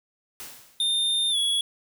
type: noise with exponential decay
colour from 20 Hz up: white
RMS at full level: -37 dBFS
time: 0.4-1.05 s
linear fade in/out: 0 ms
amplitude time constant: 140 ms
type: tone with pitch glide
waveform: square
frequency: 3625 to 3363 Hz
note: A#7 to G#7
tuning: -49 to +21 cents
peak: -22 dBFS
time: 0.8-1.61 s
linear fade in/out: 2 ms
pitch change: -130 cents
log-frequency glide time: 1.3-1.37 s
effects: none